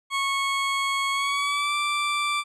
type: tone with pitch glide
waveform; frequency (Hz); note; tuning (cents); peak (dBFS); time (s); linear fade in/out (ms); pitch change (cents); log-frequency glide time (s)
20% pulse; 1100 to 1172.2; C#6 to D6; -14 to -4; -18; 0.1-2.44; 50; +110; 1.12-1.75
effects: low-pass 8000 Hz 12 dB/octave